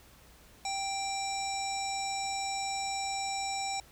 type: harmonic tone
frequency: 784 Hz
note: G5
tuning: in tune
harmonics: 1 / 3 / 5 / 7 / 9 / 10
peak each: -34 / -40 / -43 / -41 / -43 / -42 dBFS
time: 0.65-3.8 s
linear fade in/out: 2 ms
effects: added 60 Hz sine -61 dBFS peak until 3.91 s + pink hiss -58 dBFS RMS until 3.91 s